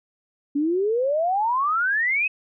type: exponential sweep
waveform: sine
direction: up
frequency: 278.3 to 2596 Hz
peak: -19 dBFS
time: 0.55-2.28 s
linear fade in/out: 10 ms
effects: none